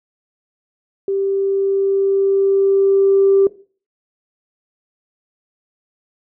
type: tone with level ramp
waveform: sine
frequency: 392 Hz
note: G4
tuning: in tune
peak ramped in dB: -16 to -8 dBFS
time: 1.08-3.47 s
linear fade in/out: 2 ms
effects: noise-tail reverb RT60 0.4 s tail -18 dB re dry + tanh soft clip ceiling -4 dBFS